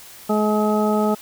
harmonic tone, 212.2 Hz, G#3, 38 cents sharp, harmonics 1 / 2 / 3 / 4 / 6, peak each -19 / -22 / -24 / -25 / -27 dBFS, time 0.29-1.15 s, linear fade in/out 10 ms, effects white hiss -42 dBFS RMS until 1.21 s

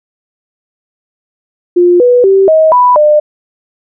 sine tone with pitch steps, 353 / 490.9 / 387.7 / 633 / 989 / 601 Hz, F4 / B4 / G4 / D#5 / B5 / D5, +19 / -10 / -19 / +30 / +2 / +40 cents, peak -3 dBFS, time 1.76-3.2 s, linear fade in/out 10 ms, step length 240 ms, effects none

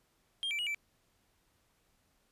triangle tone with pitch steps, 3209 / 2334 / 2901 / 2327 Hz, G7 / D7 / F#7 / D7, +40 / -11 / -35 / -17 cents, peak -31 dBFS, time 0.43-0.746 s, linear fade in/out 0 ms, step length 79 ms, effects pink hiss -73 dBFS RMS until 2.31 s + resampled to 32000 Hz

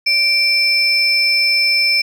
sine tone pair together, 2346 / 5267 Hz, D7 / E8, -2 / -2 cents, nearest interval octave + major second, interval 1400 cents, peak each -13 dBFS, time 0.06-2.02 s, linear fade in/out 10 ms, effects tanh soft clip ceiling -7 dBFS + 8-bit

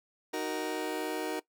30% pulse chord, D# minor, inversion none, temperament just, 311.1 / 373.4 / 466.7 Hz, D#4 / F#4 / A#4, 0 / +16 / +2 cents, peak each -34 dBFS, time 0.33-1.4 s, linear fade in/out 10 ms, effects noise-tail reverb RT60 0.1 s tail -19 dB re dry

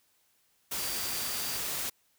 sine tone in noise, 4700 Hz, D8, 1 cent sharp, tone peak -41 dBFS, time 0.78-1.59 s, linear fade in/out 10 ms, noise white, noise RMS -34 dBFS, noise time 0.71-1.9 s, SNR -10 dB, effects white hiss -70 dBFS RMS until 2.18 s

